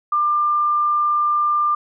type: tone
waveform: sine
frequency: 1194 Hz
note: D6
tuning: 28 cents sharp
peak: -15 dBFS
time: 0.12-1.75 s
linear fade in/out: 5 ms
effects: none

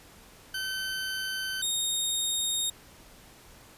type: tone pair in turn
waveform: 20% pulse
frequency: 1534 / 3710 Hz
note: G6 / A#7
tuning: -38 / -9 cents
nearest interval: octave + minor third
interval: 1529 cents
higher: second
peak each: -26 / -21 dBFS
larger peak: second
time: 0.54-1.62 / 1.62-2.7 s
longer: neither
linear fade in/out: 5 ms
effects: pink hiss -53 dBFS RMS until 3.77 s + resampled to 32000 Hz

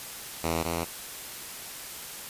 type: tone pair in turn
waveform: 5% pulse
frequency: 82.41 / 83.95 Hz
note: E2 / E2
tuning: 0 / +32 cents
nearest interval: unison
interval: 32 cents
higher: second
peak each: -15 / -17 dBFS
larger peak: first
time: 0.43-0.64 / 0.64-0.85 s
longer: neither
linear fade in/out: 20 ms
effects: white hiss -40 dBFS RMS until 2.29 s + resampled to 32000 Hz

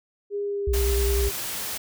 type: tone with pitch glide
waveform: sine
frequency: 406.5 to 399.3 Hz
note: G#4 to G4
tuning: -37 to +32 cents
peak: -25 dBFS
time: 0.3-1.32 s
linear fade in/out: 50 ms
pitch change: -31 cents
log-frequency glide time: 0.43-0.74 s
type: tone with vibrato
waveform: sine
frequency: 61.6 Hz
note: B1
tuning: 4 cents flat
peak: -21 dBFS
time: 0.67-1.29 s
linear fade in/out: 5 ms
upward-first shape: sine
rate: 10 Hz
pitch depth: 150 cents each way
type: noise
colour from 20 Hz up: white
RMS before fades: -31 dBFS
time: 0.73-1.78 s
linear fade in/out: 10 ms
effects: none

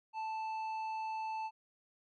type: tone with tanh clipping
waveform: triangle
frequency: 880 Hz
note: A5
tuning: in tune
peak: -38 dBFS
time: 0.13-1.51 s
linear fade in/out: 50 ms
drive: 12 dB
effects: none

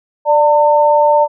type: tone pair together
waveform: sine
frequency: 590 / 904.2 Hz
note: D5 / A5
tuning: +8 / +47 cents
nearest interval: perfect fifth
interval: 739 cents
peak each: -10 dBFS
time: 0.25-1.28 s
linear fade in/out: 50 ms
effects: none

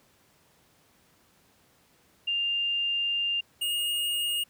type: tone pair in turn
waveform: sine / square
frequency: 2799 / 2851 Hz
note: F7 / F7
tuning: +3 / +35 cents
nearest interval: unison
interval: 32 cents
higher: second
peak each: -25 / -27 dBFS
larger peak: first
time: 2.27-3.41 / 3.61-4.44 s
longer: first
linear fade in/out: 10 ms
effects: pink hiss -63 dBFS RMS until 4.49 s + high-pass 80 Hz 12 dB/octave

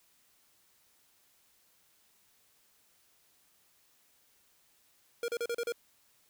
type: tone bursts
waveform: square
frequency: 471.7 Hz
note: A#4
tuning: 20 cents sharp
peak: -32 dBFS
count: 6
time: 5.23-5.722 s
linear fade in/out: 2 ms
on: 52 ms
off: 36 ms
effects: white hiss -68 dBFS RMS until 6.29 s

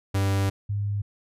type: tone pair in turn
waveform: 45% pulse / sine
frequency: 98 / 102.02 Hz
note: G2 / G#2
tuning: 0 / -30 cents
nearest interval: minor second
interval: 70 cents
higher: second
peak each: -21 / -24 dBFS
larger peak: first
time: 0.14-0.5 / 0.69-1.02 s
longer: first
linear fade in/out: 10 ms
effects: resampled to 32000 Hz

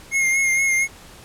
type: tone with vibrato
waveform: square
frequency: 2142 Hz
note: C7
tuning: 40 cents sharp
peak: -17 dBFS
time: 0.11-0.88 s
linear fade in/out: 50 ms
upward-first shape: sine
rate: 4.3 Hz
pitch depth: 30 cents each way
effects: pink hiss -44 dBFS RMS until 1.24 s + low-pass 12000 Hz 12 dB/octave

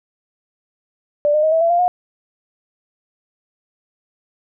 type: tone with pitch steps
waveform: sine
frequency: 588 / 608 / 628.7 / 650.2 / 672.3 / 695.2 / 718.9 Hz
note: D5 / D#5 / D#5 / E5 / E5 / F5 / F5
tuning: +2 / -40 / +18 / -24 / +34 / -8 / +50 cents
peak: -12 dBFS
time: 1.25-1.88 s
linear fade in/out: 0 ms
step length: 90 ms
effects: none

